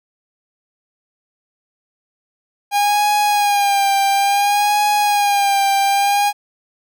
45% pulse tone with vibrato, 811 Hz, G#5, 41 cents flat, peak -13 dBFS, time 2.71-6.33 s, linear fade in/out 50 ms, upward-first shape sine, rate 0.58 Hz, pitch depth 45 cents each way, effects none

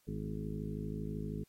harmonic tone with a mistuned harmonic, 52.8 Hz, G#1, 29 cents sharp, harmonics 1 / 2 / 3 / 4 / 5 / 6 / 7 / 8, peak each -44 / -46 / -41 / -43 / -48 / -48 / -53 / -47 dBFS, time 0.07-1.44 s, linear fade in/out 10 ms, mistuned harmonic 5, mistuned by -47 cents, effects white hiss -72 dBFS RMS until 1.48 s + AAC 48 kbps

